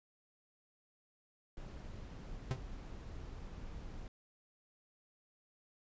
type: noise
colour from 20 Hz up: brown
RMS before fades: -47 dBFS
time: 1.57-4.08 s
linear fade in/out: 2 ms
type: tone with exponential decay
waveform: 45% pulse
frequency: 130 Hz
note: C3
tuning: 11 cents flat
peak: -29 dBFS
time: 2.51-2.61 s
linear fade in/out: 0 ms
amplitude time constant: 20 ms
effects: resampled to 16000 Hz